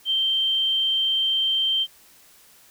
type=tone; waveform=sine; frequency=3136 Hz; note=G7; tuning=in tune; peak=-19 dBFS; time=0.05-1.87 s; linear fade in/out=50 ms; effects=white hiss -53 dBFS RMS until 2.7 s